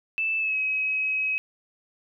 sine tone with pitch glide, 2637 to 2549 Hz, E7 to D#7, 0 to +41 cents, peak -23 dBFS, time 0.18-1.38 s, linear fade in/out 0 ms, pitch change -59 cents, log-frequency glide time 0.38-0.57 s, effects none

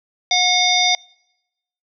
harmonic tone with a mistuned harmonic, 725 Hz, F#5, 35 cents flat, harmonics 1 / 3 / 5 / 7 / 8, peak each -20 / -20 / -17 / -22 / -23 dBFS, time 0.31-0.95 s, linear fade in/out 2 ms, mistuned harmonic 7, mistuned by -65 cents, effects noise-tail reverb RT60 0.9 s tail -26 dB re dry

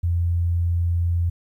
sine tone, 85.9 Hz, F2, 28 cents flat, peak -18 dBFS, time 0.03-1.3 s, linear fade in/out 10 ms, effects 10-bit

